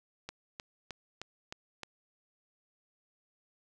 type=click train; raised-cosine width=0.2 ms; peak=-23 dBFS; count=6; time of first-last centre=0.29-1.833 s; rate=3.24 Hz; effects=none